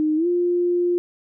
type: tone with pitch glide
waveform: sine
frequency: 308 to 351.8 Hz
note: D#4 to F4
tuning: -17 to +13 cents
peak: -17 dBFS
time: 0-0.98 s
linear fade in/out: 0 ms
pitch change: +230 cents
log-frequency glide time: 0.16-0.27 s
effects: none